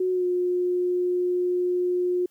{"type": "tone with pitch glide", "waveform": "sine", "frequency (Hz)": [368.8, 358.7], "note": ["F#4", "F4"], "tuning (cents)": [-6, 46], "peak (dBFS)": -21, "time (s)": [0, 2.26], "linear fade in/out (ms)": 5, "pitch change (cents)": -48, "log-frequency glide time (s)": [0.11, 0.26], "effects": ["white hiss -66 dBFS RMS until 2.3 s", "high-pass 60 Hz 12 dB/octave"]}